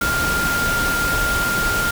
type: tone in noise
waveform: sine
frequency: 1400 Hz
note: F6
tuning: 4 cents sharp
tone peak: -19 dBFS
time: 0.01-1.91 s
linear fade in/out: 5 ms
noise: pink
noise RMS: -23 dBFS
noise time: 0.01-1.91 s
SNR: +1 dB
effects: none